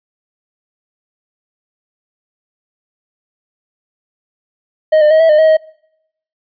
triangle tone with pitch steps, 624 / 603 / 632 / 651 / 608 / 634 / 630 Hz, D#5 / D5 / D#5 / E5 / D#5 / D#5 / D#5, +5 / +46 / +27 / -22 / -40 / +32 / +21 cents, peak -4 dBFS, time 4.92-5.571 s, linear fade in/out 10 ms, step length 93 ms, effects noise-tail reverb RT60 0.8 s tail -26 dB re dry + resampled to 11025 Hz

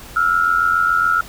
sine tone pair together, 1327 / 1414.1 Hz, E6 / F6, +11 / +21 cents, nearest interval minor second, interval 110 cents, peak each -16 dBFS, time 0.16-1.21 s, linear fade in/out 5 ms, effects added 50 Hz sine -42 dBFS peak until 1.28 s + pink hiss -38 dBFS RMS until 1.28 s

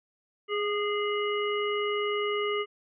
harmonic tone with a mistuned harmonic, 415.3 Hz, G#4, in tune, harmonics 1 / 3 / 5 / 7, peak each -28 / -33 / -35 / -36 dBFS, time 0.48-2.66 s, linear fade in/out 50 ms, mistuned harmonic 3, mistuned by -27 cents, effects none

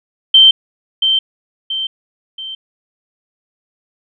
sine tone with echo, 3120 Hz, G7, 9 cents flat, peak -3 dBFS, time 0.34-0.51 s, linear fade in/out 5 ms, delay 680 ms, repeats 3, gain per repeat -7 dB, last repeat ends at 2.55 s, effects none

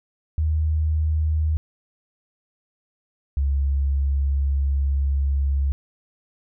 sine tone pair in turn, 77.78 / 69.19 Hz, D#2 / C#2, 0 / -3 cents, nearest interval major second, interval 203 cents, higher first, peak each -18 / -18 dBFS, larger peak neither, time 0.38-1.57 / 3.37-5.72 s, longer second, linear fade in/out 0 ms, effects none

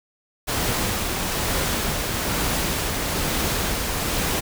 pink noise with tremolo, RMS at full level -23 dBFS, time 0.47-4.41 s, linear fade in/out 20 ms, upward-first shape sine, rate 1.1 Hz, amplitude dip 25%, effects none

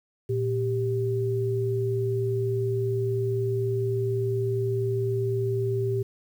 sine tone pair together, 116.17 / 392 Hz, A#2 / G4, -6 / 0 cents, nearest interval octave + major sixth, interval 2106 cents, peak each -26 dBFS, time 0.29-6.03 s, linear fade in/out 10 ms, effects 9-bit

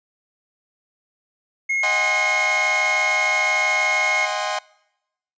triangle tone, 2159 Hz, C#7, 46 cents flat, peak -17 dBFS, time 1.69-4.26 s, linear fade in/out 10 ms
sawtooth chord, Ab dominant seventh, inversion second, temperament equal with one note detuned, 622.3 / 740 / 813 / 1046.5 Hz, Eb5 / Gb5 / Ab5 / C6, 0 / 0 / -37 / 0 cents, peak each -24 dBFS, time 1.83-4.59 s, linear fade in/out 5 ms
effects noise-tail reverb RT60 0.9 s tail -24 dB re dry + resampled to 16000 Hz

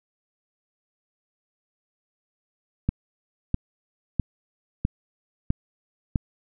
click train, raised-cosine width 5 ms, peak -9 dBFS, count 6, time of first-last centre 2.89-6.158 s, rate 1.53 Hz, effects none

